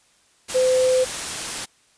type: tone in noise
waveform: sine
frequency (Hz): 512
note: C5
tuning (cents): -38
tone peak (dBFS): -15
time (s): 0.54-1.05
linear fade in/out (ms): 20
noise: white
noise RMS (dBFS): -28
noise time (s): 0.48-1.66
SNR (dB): +10
effects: white hiss -59 dBFS RMS until 1.97 s + resampled to 22050 Hz